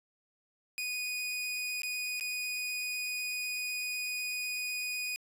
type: tone with dropouts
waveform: sawtooth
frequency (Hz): 2477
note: D#7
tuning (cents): -8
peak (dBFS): -30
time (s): 0.78-5.16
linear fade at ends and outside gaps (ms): 0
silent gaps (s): 1.819-1.833 / 2.198-2.209
effects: resampled to 32000 Hz